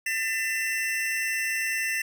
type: tone cluster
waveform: square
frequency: 1791 / 2015 / 2691 Hz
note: A6 / B6 / E7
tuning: +30 / +34 / +35 cents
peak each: -31 dBFS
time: 0.06-2.02 s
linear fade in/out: 5 ms
effects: none